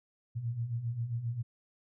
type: beating tone pair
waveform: sine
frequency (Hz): 112.3 / 119.8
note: A2 / A#2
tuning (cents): +36 / +48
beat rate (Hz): 7.5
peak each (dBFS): -39 / -33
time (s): 0.35-1.43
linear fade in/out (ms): 20
effects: none